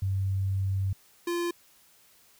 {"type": "tone pair in turn", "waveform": ["sine", "square"], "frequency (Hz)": [96.5, 345.4], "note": ["G2", "F4"], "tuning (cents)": [-27, -19], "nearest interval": "octave + minor seventh", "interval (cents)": 2208, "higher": "second", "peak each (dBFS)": [-25, -28], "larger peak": "first", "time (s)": [[0.02, 0.93], [1.27, 1.51]], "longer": "first", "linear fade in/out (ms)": 5, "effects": ["white hiss -60 dBFS RMS until 2.39 s"]}